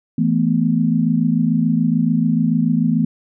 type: chord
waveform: sine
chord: E suspended fourth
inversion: none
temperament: equal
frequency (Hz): 164.81 / 220 / 246.9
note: E3 / A3 / B3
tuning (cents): 0 / 0 / 0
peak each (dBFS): -18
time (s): 0.18-3.05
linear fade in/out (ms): 5
effects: none